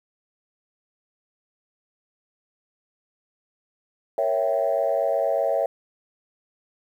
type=chord; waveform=sine; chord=A# diminished seventh; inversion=none; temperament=equal; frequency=466.2 / 554.4 / 659.3 / 784 Hz; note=A#4 / C#5 / E5 / G5; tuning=0 / 0 / 0 / 0 cents; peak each=-29 / -23 / -23 / -29 dBFS; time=4.18-5.66 s; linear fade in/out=2 ms; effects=tanh soft clip ceiling -11 dBFS + 9-bit